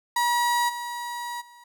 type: tone with level steps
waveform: 35% pulse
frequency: 960 Hz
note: B5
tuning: 49 cents flat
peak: -19 / -29 / -46 dBFS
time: 0.16-1.64 s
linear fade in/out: 5 ms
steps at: 0.68 / 1.4 s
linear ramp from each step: 20 ms
effects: none